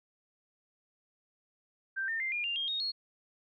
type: tone with pitch steps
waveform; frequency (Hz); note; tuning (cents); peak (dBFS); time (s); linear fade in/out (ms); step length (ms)
sine; 1568 / 1811.6 / 2093 / 2418 / 2794 / 3228 / 3729 / 4309; G6 / A#6 / C7 / D7 / F7 / G#7 / A#7 / C#8; 0 / -50 / 0 / +50 / 0 / -50 / 0 / -50; -31; 1.96-2.92; 20; 120
effects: none